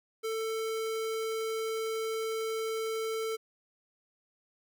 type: tone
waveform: square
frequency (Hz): 444.5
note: A4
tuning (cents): +18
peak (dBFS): -32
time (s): 0.23-3.37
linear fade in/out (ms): 20
effects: none